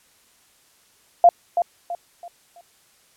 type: tone with echo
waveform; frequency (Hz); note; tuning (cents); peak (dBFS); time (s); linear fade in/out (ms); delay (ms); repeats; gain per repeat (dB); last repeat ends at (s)
sine; 694; F5; -11; -7; 1.24-1.29; 2; 330; 4; -9; 2.61
effects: white hiss -58 dBFS RMS until 3.16 s + low-pass 12000 Hz 12 dB/octave